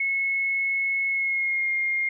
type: tone with pitch glide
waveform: sine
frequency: 2187 to 2127 Hz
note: C#7 to C7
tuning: -24 to +28 cents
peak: -22 dBFS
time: 0-2.09 s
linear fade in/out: 5 ms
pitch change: -48 cents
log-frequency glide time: 1.08-1.71 s
effects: none